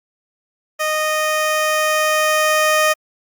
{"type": "tone with level ramp", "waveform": "15% pulse", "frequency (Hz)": 618, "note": "D#5", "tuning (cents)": -12, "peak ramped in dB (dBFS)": [-11, -6], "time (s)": [0.79, 2.94], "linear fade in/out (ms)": 20, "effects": ["Opus 48 kbps"]}